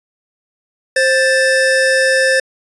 square tone pair together, 526.7 / 1760 Hz, C5 / A6, +11 / 0 cents, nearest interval octave + major sixth, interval 2089 cents, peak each -14 dBFS, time 0.96-2.4 s, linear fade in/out 5 ms, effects resampled to 24000 Hz

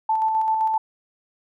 sine tone with tremolo, 880 Hz, A5, in tune, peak -17 dBFS, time 0.09-0.78 s, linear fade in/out 5 ms, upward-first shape square, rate 7.7 Hz, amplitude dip 30%, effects none

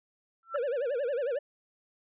sine tone with exponential growth, 1344 Hz, E6, 33 cents sharp, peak -28 dBFS, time 0.43-0.56 s, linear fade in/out 1 ms, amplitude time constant 27 ms
triangle tone with vibrato, 523.3 Hz, C5, in tune, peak -26 dBFS, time 0.54-1.39 s, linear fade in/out 10 ms, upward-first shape sine, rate 11 Hz, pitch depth 210 cents each way
effects resampled to 8000 Hz

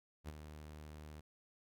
sawtooth tone with ADSR envelope, 76 Hz, D#2, 40 cents flat, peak -38 dBFS, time 0.24-1.21 s, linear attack 45 ms, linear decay 26 ms, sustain -8 dB, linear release 11 ms, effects none

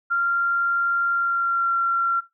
sine tone with pitch glide, 1386 to 1369.3 Hz, F6 to F6, -14 to -35 cents, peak -18 dBFS, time 0.1-2.21 s, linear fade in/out 20 ms, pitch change -21 cents, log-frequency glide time 1.12-1.74 s, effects noise-tail reverb RT60 0.2 s tail -17 dB re dry

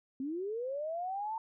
sine linear sweep, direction up, 254.9 to 910 Hz, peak -34 dBFS, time 0.2-1.38 s, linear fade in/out 2 ms, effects none

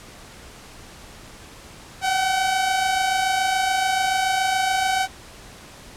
sawtooth tone pair together, 736 / 763 Hz, F#5 / G5, -9 / -47 cents, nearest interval minor second, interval 62 cents, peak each -23 / -16 dBFS, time 2.01-5.08 s, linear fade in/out 50 ms, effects pink hiss -43 dBFS RMS until 5.96 s + low-pass 10000 Hz 12 dB/octave

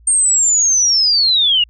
sine linear sweep, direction down, 8750 to 2794 Hz, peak -10 dBFS, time 0.07-1.64 s, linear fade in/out 5 ms, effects added 57 Hz sine -43 dBFS peak until 1.69 s

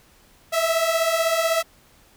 sawtooth beating tone pair, 646 / 662 Hz, E5 / E5, -35 / +7 cents, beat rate 16 Hz, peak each -20 / -17 dBFS, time 0.52-1.63 s, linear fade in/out 20 ms, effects pink hiss -55 dBFS RMS until 2.16 s

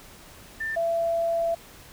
sine tone pair in turn, 1785 / 670.7 Hz, A6 / E5, +24 / +30 cents, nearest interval octave + perfect fourth, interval 1694 cents, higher first, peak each -27 / -22 dBFS, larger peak second, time 0.6-0.76 / 0.76-1.55 s, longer second, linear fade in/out 10 ms, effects pink hiss -48 dBFS RMS until 1.92 s

